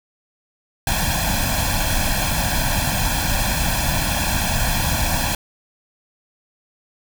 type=noise with comb filter; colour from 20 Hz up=pink; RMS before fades=-20 dBFS; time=0.87-5.35 s; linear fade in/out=2 ms; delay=1.2 ms; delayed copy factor=+0.95; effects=none